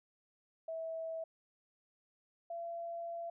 sine tone pair in turn, 651 / 678.5 Hz, E5 / E5, -22 / +50 cents, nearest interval minor second, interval 72 cents, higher second, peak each -38 / -39 dBFS, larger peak first, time 0.68-1.24 / 2.5-3.3 s, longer second, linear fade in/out 5 ms, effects none

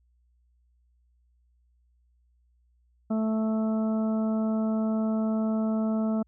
harmonic tone, 219.5 Hz, A3, 4 cents flat, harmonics 1 / 2 / 3 / 4 / 5 / 6, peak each -24 / -38 / -34 / -45 / -48 / -43 dBFS, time 3.1-6.23 s, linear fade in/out 10 ms, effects added 60 Hz sine -63 dBFS peak until 6.27 s

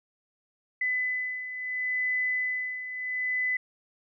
sine beating tone pair, 2006 / 2006.73 Hz, B6 / B6, +26 / +27 cents, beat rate 0.73 Hz, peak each -34 / -28 dBFS, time 0.81-3.57 s, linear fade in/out 5 ms, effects none

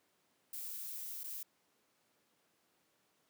violet noise with dropouts, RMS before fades -44 dBFS, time 0.53-1.43 s, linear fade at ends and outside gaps 5 ms, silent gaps 1.235-1.24 s, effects pink hiss -75 dBFS RMS until 3.29 s + high-pass 200 Hz 12 dB/octave

